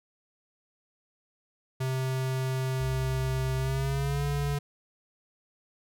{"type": "tone with pitch glide", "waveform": "square", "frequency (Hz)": [130.81, 143.48], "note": ["C3", "D3"], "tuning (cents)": [0, -40], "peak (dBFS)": -28, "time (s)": [1.8, 4.59], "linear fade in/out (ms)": 10, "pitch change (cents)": 160, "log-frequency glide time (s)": [3.58, 4.24]}
{"type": "tone with vibrato", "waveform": "sine", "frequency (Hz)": 61.74, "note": "B1", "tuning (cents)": 0, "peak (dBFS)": -33, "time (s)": [2.8, 4.55], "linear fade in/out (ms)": 5, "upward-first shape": "square", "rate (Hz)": 9.9, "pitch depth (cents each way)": 10}
{"effects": []}